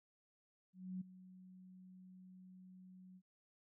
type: tone with ADSR envelope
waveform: sine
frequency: 185 Hz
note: F#3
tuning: in tune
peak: -40 dBFS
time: 0.73-3.22 s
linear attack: 280 ms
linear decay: 9 ms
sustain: -16 dB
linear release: 57 ms
effects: none